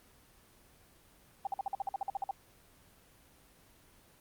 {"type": "tone bursts", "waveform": "sine", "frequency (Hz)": 787, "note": "G5", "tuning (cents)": 7, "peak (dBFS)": -31, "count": 13, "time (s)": [1.45, 2.31], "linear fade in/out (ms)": 2, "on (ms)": 20, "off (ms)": 50, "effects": ["pink hiss -62 dBFS RMS until 4.2 s", "Opus 24 kbps"]}